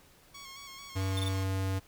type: tone with vibrato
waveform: 10% pulse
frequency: 1100 Hz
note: C#6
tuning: 14 cents flat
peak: -37 dBFS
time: 0.34-1.44 s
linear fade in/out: 10 ms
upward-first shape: square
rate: 4.5 Hz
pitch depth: 33 cents each way
type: tone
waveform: square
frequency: 95.6 Hz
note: G2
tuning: 43 cents flat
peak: -30 dBFS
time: 0.95-1.8 s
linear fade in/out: 20 ms
type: tone bursts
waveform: square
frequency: 3562 Hz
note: A7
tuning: 21 cents sharp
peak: -36 dBFS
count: 3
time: 1.17-1.284 s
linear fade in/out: 2 ms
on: 24 ms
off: 21 ms
effects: pink hiss -60 dBFS RMS until 1.87 s